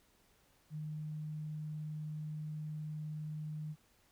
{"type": "tone", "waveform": "sine", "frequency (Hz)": 153.2, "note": "D#3", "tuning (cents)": -27, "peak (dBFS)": -39, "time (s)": [0.7, 3.76], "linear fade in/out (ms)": 50, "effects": ["pink hiss -70 dBFS RMS until 4.11 s"]}